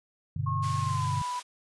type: chord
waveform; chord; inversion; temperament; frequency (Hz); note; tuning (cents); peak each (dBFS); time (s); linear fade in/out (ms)
sine; G major; none; equal; 98 / 123.47 / 146.83; G2 / B2 / D3; 0 / 0 / 0; -32; 0.36-1.22; 5
type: tone with pitch glide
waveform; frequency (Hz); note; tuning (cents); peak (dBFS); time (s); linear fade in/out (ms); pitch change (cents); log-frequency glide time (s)
sine; 1084 to 988.3; C#6 to B5; -39 to +1; -30; 0.46-1.4; 10; -160; 0.79-1.14
type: band-pass noise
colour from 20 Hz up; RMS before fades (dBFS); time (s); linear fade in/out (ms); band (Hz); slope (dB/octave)
white; -44; 0.62-1.43; 20; 730 to 7200; 12
effects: resampled to 24000 Hz